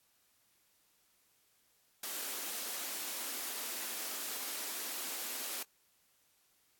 white high-pass noise, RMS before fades -40 dBFS, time 2.03-5.63 s, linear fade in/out 5 ms, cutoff 220 Hz, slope 48 dB/octave, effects white hiss -72 dBFS RMS until 6.79 s + AAC 64 kbps

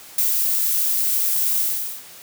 violet noise with ADSR envelope, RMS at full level -18 dBFS, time 0.18-2.04 s, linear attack 3 ms, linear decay 120 ms, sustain -2 dB, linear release 440 ms, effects white hiss -42 dBFS RMS until 2.22 s + high-pass 80 Hz 12 dB/octave

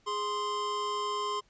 square tone pair together, 415.3 / 1044.2 Hz, G#4 / C6, 0 / -4 cents, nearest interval octave + major third, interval 1596 cents, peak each -37 / -32 dBFS, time 0.06-1.41 s, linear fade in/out 20 ms, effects pink hiss -67 dBFS RMS until 1.49 s + resampled to 16000 Hz

